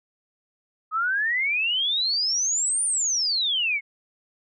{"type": "exponential two-way sweep", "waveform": "sine", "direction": "up then down", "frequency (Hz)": [1244.5, 9397, 2139], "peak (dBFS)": -21, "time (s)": [0.91, 3.81], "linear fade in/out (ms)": 50, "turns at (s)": 2.84, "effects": []}